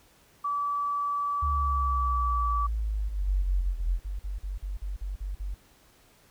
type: tone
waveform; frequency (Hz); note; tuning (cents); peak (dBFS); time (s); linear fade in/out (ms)
sine; 1152; D6; -34; -26; 0.44-2.67; 10
type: exponential sweep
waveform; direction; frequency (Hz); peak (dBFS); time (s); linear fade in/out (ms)
sine; down; 73.1 to 41.2; -26; 1.42-4; 10
type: tone bursts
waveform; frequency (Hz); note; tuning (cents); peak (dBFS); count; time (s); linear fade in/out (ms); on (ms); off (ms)
sine; 47.83; G1; -42; -30; 13; 3.08-5.546; 10; 150; 43
effects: pink hiss -60 dBFS RMS until 6.3 s